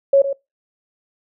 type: tone with echo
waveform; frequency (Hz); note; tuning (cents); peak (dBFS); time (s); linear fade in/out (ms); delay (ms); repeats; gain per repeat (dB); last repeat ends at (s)
sine; 552; C#5; -7; -8; 0.13-0.22; 5; 110; 1; -10; 0.33
effects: noise-tail reverb RT60 0.2 s tail -22 dB re dry